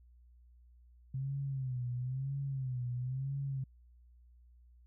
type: tone with vibrato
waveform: sine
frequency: 130.6 Hz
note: C3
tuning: 3 cents flat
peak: -34 dBFS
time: 1.14-3.64 s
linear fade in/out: 5 ms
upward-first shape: sine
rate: 1 Hz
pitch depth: 110 cents each way
effects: added 60 Hz sine -58 dBFS peak until 4.86 s